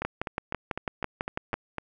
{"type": "two click trains", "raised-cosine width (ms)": 0.5, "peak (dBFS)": [-16, -13], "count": [8, 10], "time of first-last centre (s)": [[0.02, 1.783], [0.05, 1.54]], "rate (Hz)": [3.97, 6.04], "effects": []}